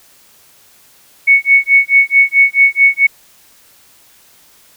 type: tone with tremolo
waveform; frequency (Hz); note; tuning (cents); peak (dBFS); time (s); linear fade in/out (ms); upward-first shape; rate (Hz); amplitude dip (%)
sine; 2217; C#7; 0; -3; 1.27-3.07; 10; sine; 4.6; 100
effects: white hiss -47 dBFS RMS until 4.76 s